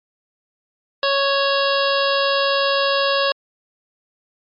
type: harmonic tone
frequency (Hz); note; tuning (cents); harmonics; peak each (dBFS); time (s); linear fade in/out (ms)
554.4; C#5; 0; 1 / 2 / 3 / 5 / 6 / 7 / 8 / 9; -19 / -22 / -24 / -26 / -27 / -27 / -28 / -29; 1.03-3.32; 2
effects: MP3 48 kbps